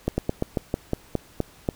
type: slowing click train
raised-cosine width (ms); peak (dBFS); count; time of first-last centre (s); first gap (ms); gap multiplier
2; -9; 10; 0.08-1.689; 100; 1.14
effects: pink hiss -52 dBFS RMS until 1.75 s